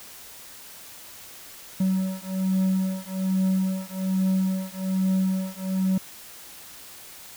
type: beating tone pair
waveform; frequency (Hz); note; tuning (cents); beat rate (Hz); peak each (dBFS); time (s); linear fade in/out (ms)
triangle; 188.2 / 189.4; F#3 / F#3; +30 / +41; 1.2; -23; 1.8-5.98; 5
effects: white hiss -44 dBFS RMS until 7.36 s